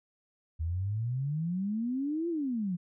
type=exponential two-way sweep; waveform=sine; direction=up then down; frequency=77.78 to 348.6 to 169.2 Hz; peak=-29 dBFS; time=0.59-2.77 s; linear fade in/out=20 ms; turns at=2.29 s; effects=none